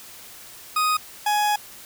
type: tone pair in turn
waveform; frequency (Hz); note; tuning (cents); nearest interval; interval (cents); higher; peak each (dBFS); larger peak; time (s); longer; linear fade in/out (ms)
40% pulse; 1248 / 836.1; D#6 / G#5; +5 / +11; perfect fifth; 694; first; -18; neither; 0.76-0.97 / 1.26-1.56; second; 5
effects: white hiss -43 dBFS RMS until 1.85 s